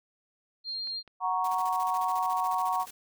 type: tone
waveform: sine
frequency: 4202 Hz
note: C8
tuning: 7 cents sharp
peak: -32 dBFS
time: 0.64-1.03 s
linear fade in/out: 50 ms
type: clicks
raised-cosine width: 0.3 ms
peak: -37 dBFS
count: 2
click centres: 0.873 / 1.077 s
type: chord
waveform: sine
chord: F# major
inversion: none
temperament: equal with one note detuned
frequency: 740 / 938.3 / 1108.7 Hz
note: F#5 / A#5 / C#6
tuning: 0 / +11 / 0 cents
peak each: -30 dBFS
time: 1.2-2.86 s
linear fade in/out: 50 ms
type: noise with tremolo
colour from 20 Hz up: white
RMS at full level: -45 dBFS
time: 1.44-2.91 s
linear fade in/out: 5 ms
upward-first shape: square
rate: 14 Hz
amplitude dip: 70%
effects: none